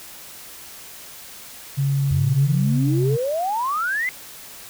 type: tone with pitch glide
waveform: sine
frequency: 138.59 to 133.1 Hz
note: C#3 to C3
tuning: 0 to +30 cents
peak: -17 dBFS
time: 1.77-3.17 s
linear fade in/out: 20 ms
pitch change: -70 cents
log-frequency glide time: 2.75-3 s
type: exponential sweep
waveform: sine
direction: up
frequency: 84.6 to 2093 Hz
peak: -20 dBFS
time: 2.11-4.09 s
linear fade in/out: 0 ms
effects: tanh soft clip ceiling -8 dBFS + white hiss -40 dBFS RMS until 4.69 s